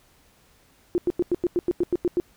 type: tone bursts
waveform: sine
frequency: 351.3 Hz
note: F4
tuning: 10 cents sharp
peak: -18 dBFS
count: 11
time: 0.95-2.2 s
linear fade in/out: 0 ms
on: 30 ms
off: 92 ms
effects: pink hiss -59 dBFS RMS until 2.36 s